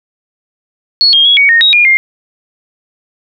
sine tone with pitch steps, 4361 / 3229 / 3338 / 2244 / 1849 / 3792 / 2424 / 2116 Hz, C#8 / G#7 / G#7 / C#7 / A#6 / A#7 / D#7 / C7, -29 / -49 / +8 / +21 / -15 / +29 / -46 / +19 cents, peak -4 dBFS, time 1.01-1.97 s, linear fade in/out 0 ms, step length 120 ms, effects none

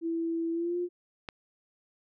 sine tone with pitch glide, 331.3 to 353 Hz, E4 to F4, +9 to +19 cents, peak -28 dBFS, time 0.01-0.89 s, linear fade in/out 50 ms, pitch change +110 cents, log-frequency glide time 0.52-0.78 s
click, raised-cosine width 0.3 ms, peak -21 dBFS, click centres 1.288 s
effects none

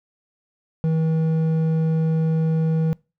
sine tone with hard clipping, 160.5 Hz, E3, 46 cents flat, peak -19 dBFS, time 0.84-2.93 s, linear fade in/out 0 ms, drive 6 dB, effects noise-tail reverb RT60 0.3 s tail -25 dB re dry

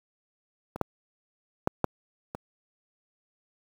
clicks, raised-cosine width 1 ms, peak -21 / -10 / -9 / -8 / -20 dBFS, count 5, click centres 0.76 / 0.813 / 1.674 / 1.843 / 2.349 s, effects high-pass 60 Hz 12 dB/octave + 7-bit

